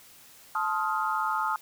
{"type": "chord", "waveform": "sine", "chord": "F dominant seventh", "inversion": "first", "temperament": "just", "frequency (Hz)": [873.1, 1047.7, 1257.2, 1396.9], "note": ["A5", "C6", "Eb6", "F6"], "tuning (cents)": [-14, 2, 18, 0], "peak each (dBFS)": [-30, -34, -29, -33], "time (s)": [0.55, 1.56], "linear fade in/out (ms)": 2, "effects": ["white hiss -53 dBFS RMS until 1.61 s"]}